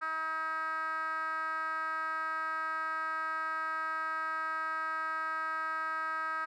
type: tone with band-pass filter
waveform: 10% pulse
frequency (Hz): 318.3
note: D#4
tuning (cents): +39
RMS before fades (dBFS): -35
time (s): 0.01-6.46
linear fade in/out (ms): 20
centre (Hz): 1400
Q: 7.1
effects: none